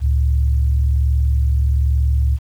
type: tone pair together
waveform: sine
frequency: 70.1 / 111.28 Hz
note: C#2 / A2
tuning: +20 / +20 cents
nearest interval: minor sixth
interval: 800 cents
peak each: -13 / -22 dBFS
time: 0-2.39 s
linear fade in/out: 50 ms
effects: 8-bit